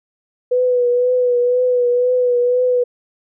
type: tone with vibrato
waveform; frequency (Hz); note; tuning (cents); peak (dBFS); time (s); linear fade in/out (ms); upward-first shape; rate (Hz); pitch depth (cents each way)
sine; 493.9; B4; 0; -12; 0.51-2.84; 10; triangle; 2; 37
effects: none